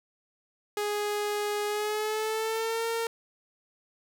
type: tone with pitch glide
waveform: sawtooth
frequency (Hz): 415.3 to 458.2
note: G#4 to A#4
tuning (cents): 0 to -30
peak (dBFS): -24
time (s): 0.77-3.07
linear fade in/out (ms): 2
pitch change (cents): +170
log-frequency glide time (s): 1.66-2.86
effects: none

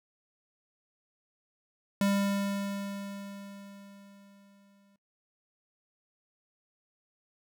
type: tone with exponential decay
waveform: square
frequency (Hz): 199.3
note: G3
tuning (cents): +29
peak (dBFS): -24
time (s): 2.01-4.96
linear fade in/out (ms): 2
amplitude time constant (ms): 640
effects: noise-tail reverb RT60 0.1 s tail -23 dB re dry

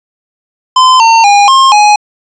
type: tone with pitch steps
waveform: square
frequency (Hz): 1027 / 909 / 813 / 1066 / 835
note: C6 / A#5 / G#5 / C6 / G#5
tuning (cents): -33 / -44 / -37 / +32 / +9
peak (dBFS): -3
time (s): 0.76-1.96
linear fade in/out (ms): 5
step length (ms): 240
effects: resampled to 16000 Hz + 7-bit

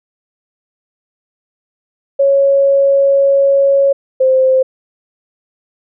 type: tone pair in turn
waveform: sine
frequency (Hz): 553 / 522.4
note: C#5 / C5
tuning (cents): -4 / -3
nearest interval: minor second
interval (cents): 99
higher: first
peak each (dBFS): -7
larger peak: neither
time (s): 2.19-3.93 / 4.2-4.63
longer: first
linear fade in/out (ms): 10
effects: none

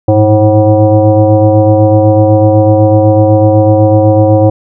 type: tone with frequency modulation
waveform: sine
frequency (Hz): 320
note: D#4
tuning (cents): +49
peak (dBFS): -3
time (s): 0.08-4.5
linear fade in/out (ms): 5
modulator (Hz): 216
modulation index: 1.6
effects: none

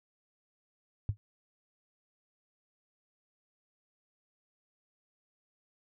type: tone with exponential decay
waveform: sine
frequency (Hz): 103.4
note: G#2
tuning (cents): -7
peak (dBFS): -23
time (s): 1.09-1.17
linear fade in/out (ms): 0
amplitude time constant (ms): 16
effects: none

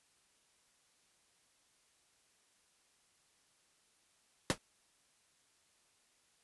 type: noise with exponential decay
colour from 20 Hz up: pink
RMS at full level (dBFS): -27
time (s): 4.5-4.58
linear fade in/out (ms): 0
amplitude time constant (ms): 17
effects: white hiss -72 dBFS RMS until 6.43 s + resampled to 24000 Hz

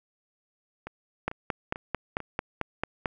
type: two click trains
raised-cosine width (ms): 0.5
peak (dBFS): -12 / -22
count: 9 / 4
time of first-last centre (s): 1.28-3.058 / 0.87-2.203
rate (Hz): 4.5 / 2.25
effects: none

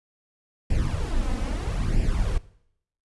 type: noise with flanger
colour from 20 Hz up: brown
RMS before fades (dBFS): -24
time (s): 0.7-2.38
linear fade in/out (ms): 5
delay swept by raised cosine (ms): 0.39 to 3.99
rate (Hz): 0.77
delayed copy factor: +0.7
effects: noise-tail reverb RT60 0.7 s tail -19 dB re dry + resampled to 24000 Hz

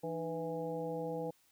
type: harmonic tone with a mistuned harmonic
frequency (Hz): 164.81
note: E3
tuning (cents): 0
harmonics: 1 / 2 / 3 / 4 / 5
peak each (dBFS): -43 / -44 / -38 / -47 / -45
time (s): 0.03-1.31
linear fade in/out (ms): 10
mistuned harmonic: 2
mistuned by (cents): -120
effects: white hiss -70 dBFS RMS until 1.51 s

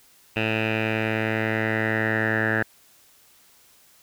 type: tone with low-pass filter sweep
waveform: 10% pulse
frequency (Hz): 110.1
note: A2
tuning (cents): +2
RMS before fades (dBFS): -24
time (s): 0.36-2.63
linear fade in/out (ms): 5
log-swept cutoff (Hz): 2600 to 1700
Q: 6.9
effects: white hiss -56 dBFS RMS until 4.02 s

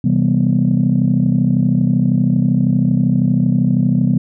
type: chord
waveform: sine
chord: C major seventh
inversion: none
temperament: just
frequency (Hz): 130.81 / 163.52 / 196.22 / 245.3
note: C3 / E3 / G3 / B3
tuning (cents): 0 / -14 / +2 / -12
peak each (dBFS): -16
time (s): 0.04-4.18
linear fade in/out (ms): 5
effects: tanh soft clip ceiling -4 dBFS

